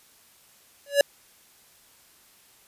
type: tone with exponential growth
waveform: square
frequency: 568 Hz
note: C#5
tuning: 42 cents sharp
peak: -12 dBFS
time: 0.86-1.01 s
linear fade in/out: 2 ms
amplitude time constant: 31 ms
effects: white hiss -57 dBFS RMS until 2.67 s + resampled to 32000 Hz